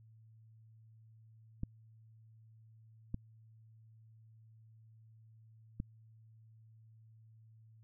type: clicks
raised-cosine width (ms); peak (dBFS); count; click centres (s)
5; -25; 3; 1.634 / 3.144 / 5.801
effects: added 111 Hz sine -58 dBFS peak until 7.83 s